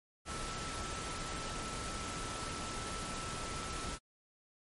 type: tone in noise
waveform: sine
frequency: 1323 Hz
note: E6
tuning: 6 cents sharp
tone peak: -45 dBFS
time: 0.25-3.99 s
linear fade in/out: 50 ms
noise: pink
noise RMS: -41 dBFS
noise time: 0.25-3.99 s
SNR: -7 dB
effects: MP3 48 kbps